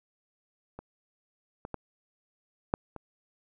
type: clicks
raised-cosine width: 1 ms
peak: -27 / -24 / -20 / -11 / -26 dBFS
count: 5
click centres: 0.79 / 1.651 / 1.743 / 2.739 / 2.963 s
effects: none